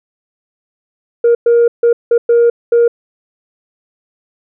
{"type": "tone bursts at uneven times", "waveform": "sine", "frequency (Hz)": 470.9, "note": "A#4", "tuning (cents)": 18, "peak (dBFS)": -4, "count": 6, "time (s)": [[1.24, 1.35], [1.46, 1.68], [1.83, 1.93], [2.11, 2.18], [2.29, 2.5], [2.72, 2.88]], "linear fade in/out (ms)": 5, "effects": ["tanh soft clip ceiling -4 dBFS"]}